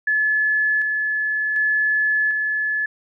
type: tone with tremolo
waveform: sine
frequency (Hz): 1719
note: A6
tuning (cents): -41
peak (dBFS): -16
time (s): 0.07-2.86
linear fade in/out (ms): 5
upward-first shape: square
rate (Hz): 0.67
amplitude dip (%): 30
effects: none